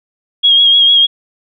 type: tone with vibrato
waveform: sine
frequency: 3278 Hz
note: G#7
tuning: 23 cents flat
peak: -5 dBFS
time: 0.43-1.07 s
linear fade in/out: 20 ms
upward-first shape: sine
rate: 6.6 Hz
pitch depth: 31 cents each way
effects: none